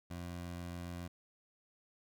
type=tone; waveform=20% pulse; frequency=87.31 Hz; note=F2; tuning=in tune; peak=-37 dBFS; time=0.1-1.08 s; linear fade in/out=10 ms; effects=none